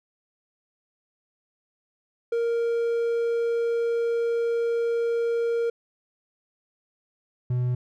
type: tone pair in turn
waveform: triangle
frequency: 466.2 / 124.16 Hz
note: A#4 / B2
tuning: 0 / +10 cents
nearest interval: octave + major seventh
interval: 2290 cents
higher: first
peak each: -20 dBFS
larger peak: neither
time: 2.32-5.7 / 7.5-7.75 s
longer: first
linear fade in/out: 5 ms
effects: none